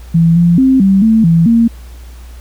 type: tone with pitch steps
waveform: sine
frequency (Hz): 166 / 171.6 / 263.6 / 193.5 / 222.3 / 166.1 / 230.8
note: E3 / F3 / C4 / G3 / A3 / E3 / A#3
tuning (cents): +12 / -30 / +13 / -22 / +18 / +13 / -17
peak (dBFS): -5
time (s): 0.14-1.68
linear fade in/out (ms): 10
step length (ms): 220
effects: added 60 Hz sine -29 dBFS peak until 2.4 s + pink hiss -43 dBFS RMS until 2.4 s